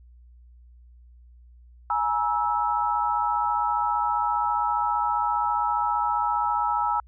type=tone cluster; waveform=sine; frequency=837 / 952 / 1310 Hz; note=G#5 / A#5 / E6; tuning=+13 / +36 / -11 cents; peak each=-26 dBFS; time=1.9-7 s; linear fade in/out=2 ms; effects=added 60 Hz sine -48 dBFS peak until 7.07 s